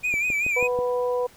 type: tone with vibrato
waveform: triangle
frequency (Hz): 2400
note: D7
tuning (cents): +37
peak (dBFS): -20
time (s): 0.03-0.68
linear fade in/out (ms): 20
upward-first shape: sine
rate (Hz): 5.2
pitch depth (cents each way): 77
type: click train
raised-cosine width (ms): 2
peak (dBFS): -21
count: 5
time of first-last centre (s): 0.14-0.789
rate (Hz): 6.16
type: harmonic tone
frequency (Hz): 246.9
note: B3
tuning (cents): 0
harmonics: 2 / 3 / 4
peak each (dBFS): -22 / -36 / -31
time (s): 0.56-1.27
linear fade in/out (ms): 10
effects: pink hiss -52 dBFS RMS until 1.36 s